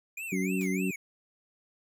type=tone with vibrato; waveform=square; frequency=2364 Hz; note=D7; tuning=11 cents sharp; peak=-36 dBFS; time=0.17-0.96 s; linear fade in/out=5 ms; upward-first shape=sine; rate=3.3 Hz; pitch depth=240 cents each way
type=harmonic tone; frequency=93.5 Hz; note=F#2; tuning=19 cents sharp; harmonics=2 / 3 / 4; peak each=-29 / -33 / -35 dBFS; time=0.32-0.91 s; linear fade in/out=5 ms
type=noise with exponential decay; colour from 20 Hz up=white; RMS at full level=-44 dBFS; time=0.61-0.79 s; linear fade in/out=1 ms; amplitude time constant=38 ms
effects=none